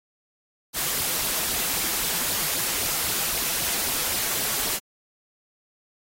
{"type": "noise with flanger", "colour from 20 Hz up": "white", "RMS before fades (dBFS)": -26, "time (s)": [0.73, 4.8], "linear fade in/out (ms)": 50, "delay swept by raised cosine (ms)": [0.2, 6.2], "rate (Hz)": 3.8, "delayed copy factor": 0.6, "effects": ["AAC 48 kbps"]}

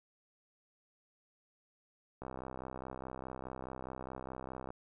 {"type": "click train", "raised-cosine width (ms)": 1, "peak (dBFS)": -29, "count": 162, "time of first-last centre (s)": [2.22, 4.705], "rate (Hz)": 64.8, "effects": []}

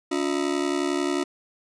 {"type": "ring-modulated tone", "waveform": "40% pulse", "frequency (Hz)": 320.5, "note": "E4", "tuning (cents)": -49, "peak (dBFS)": -19, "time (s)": [0.11, 1.24], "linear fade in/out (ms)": 10, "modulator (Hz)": 35.6, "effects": ["resampled to 22050 Hz"]}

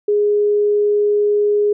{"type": "tone", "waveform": "sine", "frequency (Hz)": 414.4, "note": "G#4", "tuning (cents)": -4, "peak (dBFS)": -12, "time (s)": [0.08, 1.73], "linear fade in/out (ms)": 5, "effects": []}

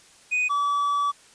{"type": "tone pair in turn", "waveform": "triangle", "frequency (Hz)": [2489, 1148.5], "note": ["D#7", "D6"], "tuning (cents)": [0, -39], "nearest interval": "octave + minor second", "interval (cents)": 1339, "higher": "first", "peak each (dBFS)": -19, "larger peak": "neither", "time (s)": [[0.31, 0.49], [0.49, 1.12]], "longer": "second", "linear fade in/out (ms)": 20, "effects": ["white hiss -53 dBFS RMS until 1.34 s", "resampled to 22050 Hz"]}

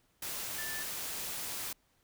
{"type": "tone in noise", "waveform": "sine", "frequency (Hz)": 1760, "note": "A6", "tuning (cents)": 0, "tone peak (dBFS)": -40, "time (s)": [0.58, 0.83], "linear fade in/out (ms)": 5, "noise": "white", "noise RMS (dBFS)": -39, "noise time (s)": [0.22, 1.73], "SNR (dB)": -4, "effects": ["pink hiss -72 dBFS RMS until 2.03 s"]}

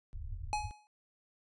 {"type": "low-pass noise", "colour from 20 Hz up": "pink", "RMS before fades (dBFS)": -42, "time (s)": [0.13, 0.71], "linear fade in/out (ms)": 0, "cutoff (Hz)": 110, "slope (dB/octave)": 96}
{"type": "tone with exponential decay", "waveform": "square", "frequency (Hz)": 842, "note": "G#5", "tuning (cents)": 24, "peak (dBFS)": -29, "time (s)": [0.53, 0.87], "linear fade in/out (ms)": 0, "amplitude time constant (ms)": 73}
{"effects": ["resampled to 22050 Hz"]}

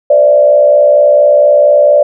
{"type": "tone with frequency modulation", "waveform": "sine", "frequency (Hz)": 587.3, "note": "D5", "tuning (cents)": 0, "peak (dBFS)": -3, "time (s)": [0.1, 2.03], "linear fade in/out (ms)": 5, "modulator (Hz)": 64.3, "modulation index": 0.75, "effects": []}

